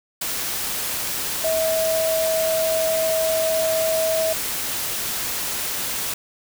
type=tone in noise; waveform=sine; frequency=644 Hz; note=E5; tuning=41 cents flat; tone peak=-19 dBFS; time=1.44-4.33 s; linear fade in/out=5 ms; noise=white; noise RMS=-26 dBFS; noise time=0.21-6.14 s; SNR=+4 dB; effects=none